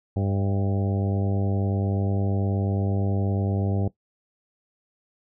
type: harmonic tone with a mistuned harmonic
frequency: 98.8 Hz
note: G2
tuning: 14 cents sharp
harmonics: 1 / 2 / 3 / 4 / 5 / 6 / 7 / 8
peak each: -23 / -29 / -33 / -35 / -37 / -39 / -40 / -41 dBFS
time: 0.16-3.88 s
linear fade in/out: 5 ms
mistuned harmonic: 7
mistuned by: -26 cents
effects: noise-tail reverb RT60 0.1 s tail -17 dB re dry